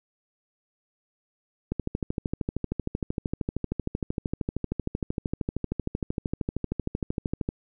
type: click train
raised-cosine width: 3 ms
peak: -14 dBFS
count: 76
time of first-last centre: 1.72-7.489 s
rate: 13 Hz
effects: none